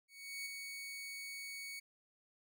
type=tone with ADSR envelope; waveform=sawtooth; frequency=2231 Hz; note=C#7; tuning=11 cents sharp; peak=-37 dBFS; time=0.08-1.8 s; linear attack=380 ms; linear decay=6 ms; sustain=-4 dB; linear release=11 ms; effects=none